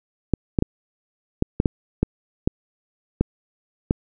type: clicks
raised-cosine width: 3 ms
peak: -4 dBFS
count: 10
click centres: 0.337 / 0.588 / 0.624 / 1.424 / 1.601 / 1.658 / 2.03 / 2.475 / 3.21 / 3.909 s
effects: none